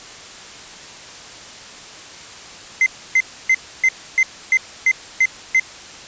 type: tone bursts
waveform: triangle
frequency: 2069 Hz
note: C7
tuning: 20 cents flat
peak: -9 dBFS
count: 9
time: 2.81-5.598 s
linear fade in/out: 2 ms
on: 52 ms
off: 290 ms
effects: white hiss -37 dBFS RMS until 6.07 s + resampled to 16000 Hz